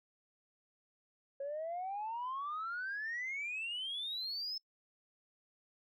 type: exponential sweep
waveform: sine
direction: up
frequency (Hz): 545 to 5274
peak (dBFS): -36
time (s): 1.4-4.58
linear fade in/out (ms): 5
effects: noise-tail reverb RT60 0.1 s tail -25 dB re dry + tanh soft clip ceiling -34 dBFS